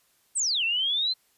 sine exponential two-way sweep, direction down then up, 8870 to 2637 to 4164 Hz, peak -23 dBFS, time 0.35-1.14 s, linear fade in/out 20 ms, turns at 0.64 s, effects white hiss -66 dBFS RMS until 1.37 s + resampled to 32000 Hz

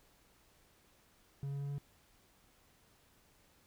triangle tone with pitch steps, 139.3 / 140.27 / 141.24 / 142.23 Hz, C#3 / C#3 / C#3 / C#3, +9 / +21 / +33 / +45 cents, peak -35 dBFS, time 1.43-1.782 s, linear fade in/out 0 ms, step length 88 ms, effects pink hiss -68 dBFS RMS until 3.66 s

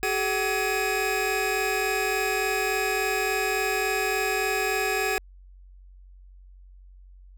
square tone cluster, 382.4 / 425.9 / 758 / 1678 / 2507 Hz, G4 / G#4 / F#5 / G#6 / D#7, -43 / +44 / +42 / +17 / +12 cents, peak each -31 dBFS, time 0.03-5.18 s, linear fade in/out 0 ms, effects added 46 Hz sine -46 dBFS peak until 7.37 s

